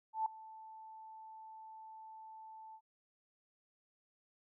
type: tone with ADSR envelope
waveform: sine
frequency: 880 Hz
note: A5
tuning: in tune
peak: -30 dBFS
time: 0.13-2.81 s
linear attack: 130 ms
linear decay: 3 ms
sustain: -20 dB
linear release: 65 ms
effects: none